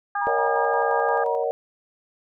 harmonic tone, 405.7 Hz, G#4, 41 cents flat, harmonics 2 / 3 / 4, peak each -25 / -28 / -29 dBFS, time 0.15-1.24 s, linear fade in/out 5 ms
sine tone with tremolo, 952 Hz, A#5, 36 cents sharp, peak -26 dBFS, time 0.21-1.44 s, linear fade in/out 10 ms, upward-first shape square, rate 5.7 Hz, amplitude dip 65%
sine chord, D# minor seventh, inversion second, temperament just, 466.7 / 560 / 622.3 / 746.7 Hz, A#4 / C#5 / D#5 / F#5, +2 / +18 / 0 / +16 cents, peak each -25 / -27 / -29 / -29 dBFS, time 0.27-1.51 s, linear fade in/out 0 ms
effects none

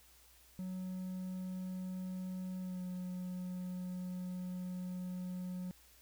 triangle tone with pitch glide, 185 to 181.72 Hz, F#3 to F#3, 0 to -31 cents, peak -37 dBFS, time 0.59-5.71 s, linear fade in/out 0 ms, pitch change -31 cents, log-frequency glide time 2.61-2.82 s, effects added 60 Hz sine -67 dBFS peak until 6.01 s + white hiss -64 dBFS RMS until 6.01 s

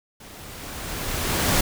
pink noise with level ramp, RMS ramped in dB -44 to -19 dBFS, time 0.2-1.61 s, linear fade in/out 5 ms, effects none

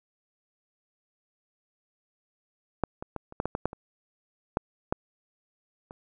clicks, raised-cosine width 1 ms, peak -10 / -22 / -19 / -29 / -13 / -14 / -15 / -11 / -25 / -10 / -11 / -28 dBFS, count 12, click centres 2.837 / 3.025 / 3.163 / 3.324 / 3.401 / 3.456 / 3.551 / 3.656 / 3.731 / 4.571 / 4.925 / 5.909 s, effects none

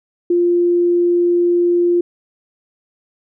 sine tone, 348.9 Hz, F4, 2 cents flat, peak -11 dBFS, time 0.3-2.01 s, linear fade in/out 5 ms, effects none

